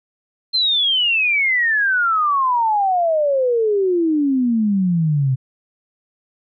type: exponential sweep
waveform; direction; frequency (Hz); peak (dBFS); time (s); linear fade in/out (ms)
sine; down; 4186 to 127.1; -14; 0.53-5.36; 20
effects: none